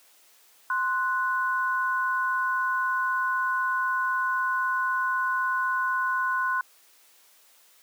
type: tone pair together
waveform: sine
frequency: 1043.9 / 1480 Hz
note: C6 / F#6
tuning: -4 / 0 cents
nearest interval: tritone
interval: 604 cents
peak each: -26 dBFS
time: 0.7-6.61 s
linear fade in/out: 2 ms
effects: white hiss -58 dBFS RMS until 7.82 s + high-pass 400 Hz 12 dB/octave